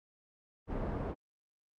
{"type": "low-pass noise", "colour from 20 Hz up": "pink", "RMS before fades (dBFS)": -36, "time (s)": [0.67, 1.15], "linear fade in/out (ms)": 50, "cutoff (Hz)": 850, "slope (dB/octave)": 12, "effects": ["Opus 24 kbps"]}